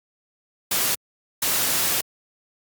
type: noise bursts at uneven times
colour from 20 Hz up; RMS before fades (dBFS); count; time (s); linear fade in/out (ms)
white; -22; 2; 0.71-0.95 / 1.42-2.01; 5
effects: high-pass 80 Hz 12 dB/octave + Opus 48 kbps